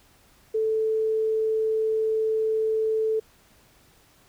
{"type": "tone", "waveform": "sine", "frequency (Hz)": 439.3, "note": "A4", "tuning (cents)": -3, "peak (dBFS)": -21, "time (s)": [0.54, 3.2], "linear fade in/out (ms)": 10, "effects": ["pink hiss -58 dBFS RMS until 4.28 s"]}